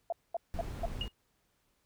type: tone bursts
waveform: sine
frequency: 677 Hz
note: E5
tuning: 46 cents sharp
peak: -30 dBFS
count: 4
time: 0.1-0.856 s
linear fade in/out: 2 ms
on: 24 ms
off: 220 ms
type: noise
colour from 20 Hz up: brown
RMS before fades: -39 dBFS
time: 0.54-1.08 s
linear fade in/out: 0 ms
type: tone with exponential decay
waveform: sine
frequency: 2861 Hz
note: F7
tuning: 41 cents sharp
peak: -30 dBFS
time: 1.01-1.12 s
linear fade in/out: 2 ms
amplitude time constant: 22 ms
effects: pink hiss -75 dBFS RMS until 1.85 s